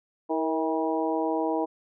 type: harmonic tone with a mistuned harmonic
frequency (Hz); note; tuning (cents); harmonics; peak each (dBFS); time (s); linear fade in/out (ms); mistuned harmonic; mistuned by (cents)
160.7; E3; -44; 2 / 3 / 4 / 5 / 6; -28 / -30 / -31 / -32 / -33; 0.29-1.66; 20; 3; -46
effects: none